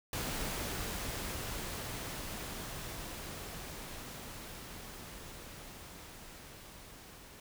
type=noise with level ramp; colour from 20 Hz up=pink; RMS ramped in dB=-37 to -53 dBFS; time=0.13-7.4 s; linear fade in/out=2 ms; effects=none